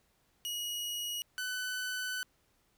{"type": "tone pair in turn", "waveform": "sawtooth", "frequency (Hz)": [2900, 1502.9], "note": ["F#7", "F#6"], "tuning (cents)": [-35, 27], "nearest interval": "major seventh", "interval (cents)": 1138, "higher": "first", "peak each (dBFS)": [-32, -31], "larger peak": "second", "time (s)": [[0.45, 1.22], [1.38, 2.23]], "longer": "second", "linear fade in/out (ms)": 0, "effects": ["pink hiss -72 dBFS RMS until 2.77 s"]}